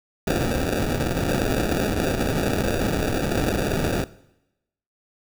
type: noise with sample-and-hold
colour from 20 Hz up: violet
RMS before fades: -23 dBFS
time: 0.27-4.04 s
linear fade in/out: 2 ms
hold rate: 1050 Hz
effects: noise-tail reverb RT60 0.9 s tail -19 dB re dry